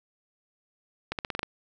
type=accelerating click train; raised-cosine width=0.3 ms; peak=-14 dBFS; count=7; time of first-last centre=1.12-1.431 s; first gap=68 ms; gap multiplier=0.89; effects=none